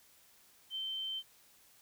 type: tone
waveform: sine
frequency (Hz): 3104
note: G7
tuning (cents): -18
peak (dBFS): -36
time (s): 0.7-1.23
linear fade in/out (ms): 50
effects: white hiss -64 dBFS RMS until 1.81 s